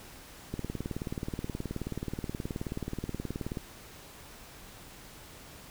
click train, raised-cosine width 3 ms, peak -21 dBFS, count 58, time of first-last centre 0.54-3.572 s, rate 18.8 Hz, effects pink hiss -50 dBFS RMS until 5.7 s

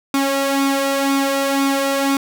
sawtooth tone with flanger, 275 Hz, C#4, 14 cents flat, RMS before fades -18 dBFS, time 0.14-2.17 s, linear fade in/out 2 ms, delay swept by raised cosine 0.83 to 2.13 ms, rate 2 Hz, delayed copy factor +0.6, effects none

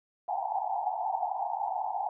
pink band-pass noise, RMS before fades -32 dBFS, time 0.28-2.09 s, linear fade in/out 2 ms, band 720 to 890 Hz, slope 96 dB/octave, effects none

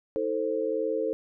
sine tone cluster, 320 / 444.9 / 527 Hz, D#4 / A4 / C5, +49 / +19 / +12 cents, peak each -33 / -28 / -30 dBFS, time 0.16-1.13 s, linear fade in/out 0 ms, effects none

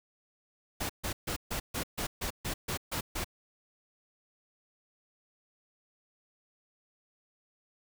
pink noise bursts, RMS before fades -34 dBFS, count 11, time 0.8-3.245 s, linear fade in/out 10 ms, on 95 ms, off 140 ms, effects none

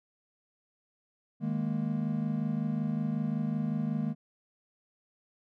triangle chord, D# suspended fourth, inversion none, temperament equal, 155.56 / 207.7 / 233.1 Hz, D#3 / G#3 / A#3, 0 / 0 / 0 cents, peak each -31 dBFS, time 1.4-4.15 s, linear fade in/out 50 ms, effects none

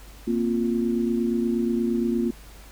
sine chord, Bb suspended second, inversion none, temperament equal, 233.1 / 261.6 / 349.2 Hz, Bb3 / C4 / F4, 0 / 0 / 0 cents, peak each -23 / -29 / -26 dBFS, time 0.27-2.31 s, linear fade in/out 10 ms, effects added 50 Hz sine -44 dBFS peak until 2.71 s + pink hiss -49 dBFS RMS until 2.71 s

